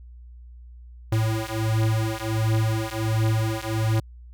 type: beating tone pair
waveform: square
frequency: 110 / 111.4 Hz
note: A2 / A2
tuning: 0 / +22 cents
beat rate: 1.4 Hz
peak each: -25 dBFS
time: 1.12-4 s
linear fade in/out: 5 ms
effects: added 60 Hz sine -41 dBFS peak until 4.33 s